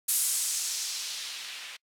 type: noise with low-pass filter sweep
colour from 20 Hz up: violet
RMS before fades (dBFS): -32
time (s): 0.08-1.77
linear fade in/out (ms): 10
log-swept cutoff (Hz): 11000 to 2400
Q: 1.3
effects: noise-tail reverb RT60 0.1 s tail -26 dB re dry